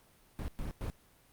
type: noise bursts at uneven times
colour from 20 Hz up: brown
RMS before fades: -37 dBFS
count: 3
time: 0.39-0.48 / 0.59-0.71 / 0.81-0.9 s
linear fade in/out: 0 ms
effects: pink hiss -64 dBFS RMS until 1.32 s + Opus 32 kbps